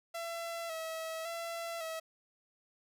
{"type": "tone with vibrato", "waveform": "sawtooth", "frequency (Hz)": 659.3, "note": "E5", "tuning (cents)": 0, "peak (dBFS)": -34, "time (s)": [0.14, 2], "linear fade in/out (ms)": 10, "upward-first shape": "square", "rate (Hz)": 0.9, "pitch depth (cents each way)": 35, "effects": []}